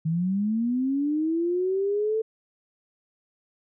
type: linear sweep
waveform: sine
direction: up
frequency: 155.56 to 446.4 Hz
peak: -22 dBFS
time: 0.05-2.22 s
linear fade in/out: 10 ms
effects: none